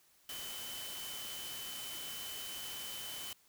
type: tone in noise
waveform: sine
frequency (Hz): 3040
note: F#7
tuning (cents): +46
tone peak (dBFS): -46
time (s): 0.29-3.33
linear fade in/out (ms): 2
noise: white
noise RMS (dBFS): -45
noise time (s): 0.29-3.33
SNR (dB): -4
effects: white hiss -68 dBFS RMS until 3.48 s